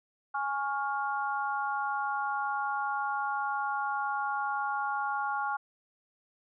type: chord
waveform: sine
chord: Db major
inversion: second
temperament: equal with one note detuned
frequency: 830.6 / 1108.7 / 1405 Hz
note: Ab5 / Db6 / F6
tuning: 0 / 0 / +10 cents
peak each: -32 / -35 / -34 dBFS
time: 0.34-5.57 s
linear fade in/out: 10 ms
effects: none